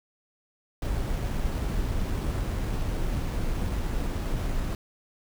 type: noise with sample-and-hold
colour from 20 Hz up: brown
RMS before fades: -28 dBFS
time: 0.82-4.75 s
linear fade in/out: 2 ms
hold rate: 8820 Hz
effects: none